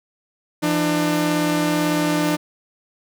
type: tone pair together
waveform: sawtooth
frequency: 168.9 / 299.7 Hz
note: E3 / D4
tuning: +42 / +35 cents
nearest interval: minor seventh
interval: 993 cents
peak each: -19 / -15 dBFS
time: 0.62-2.37 s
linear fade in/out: 20 ms
effects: none